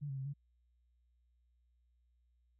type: tone with pitch steps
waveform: sine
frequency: 145.2 / 135.7 / 133.4 / 141.8 Hz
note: D3 / C#3 / C3 / C#3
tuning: -19 / -36 / +34 / +40 cents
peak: -38 dBFS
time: 0.01-0.338 s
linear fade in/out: 20 ms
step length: 82 ms
effects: added 60 Hz sine -70 dBFS peak until 2.59 s